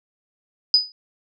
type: tone with exponential decay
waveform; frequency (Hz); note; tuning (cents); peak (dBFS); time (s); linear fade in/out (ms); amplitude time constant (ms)
sine; 4978; D#8; 0; -8; 0.74-0.92; 1; 39
effects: none